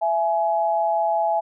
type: tone pair together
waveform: sine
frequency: 667 / 841.6 Hz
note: E5 / G#5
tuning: +20 / +23 cents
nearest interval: major third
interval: 403 cents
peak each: -21 dBFS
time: 0.01-1.41 s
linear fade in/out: 20 ms
effects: none